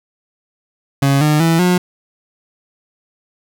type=tone with pitch steps; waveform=30% pulse; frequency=138.59 / 151.13 / 164.81 / 179.73 Hz; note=C#3 / D3 / E3 / F3; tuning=0 / +50 / 0 / +50 cents; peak=-8 dBFS; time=1.02-1.78 s; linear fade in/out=5 ms; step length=190 ms; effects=none